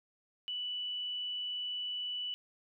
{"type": "tone", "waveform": "sine", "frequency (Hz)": 2966, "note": "F#7", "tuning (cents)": 4, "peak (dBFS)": -35, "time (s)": [0.48, 2.34], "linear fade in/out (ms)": 0, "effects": []}